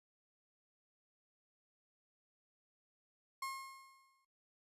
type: tone with exponential decay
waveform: 35% pulse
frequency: 1075 Hz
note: C6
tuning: 47 cents sharp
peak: -37 dBFS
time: 3.42-4.25 s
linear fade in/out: 5 ms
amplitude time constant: 180 ms
effects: noise-tail reverb RT60 0.2 s tail -18 dB re dry + resampled to 32000 Hz